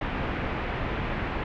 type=low-pass noise; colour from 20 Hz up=pink; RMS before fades=-30 dBFS; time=0.01-1.44 s; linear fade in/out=5 ms; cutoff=2600 Hz; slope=24 dB/octave; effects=none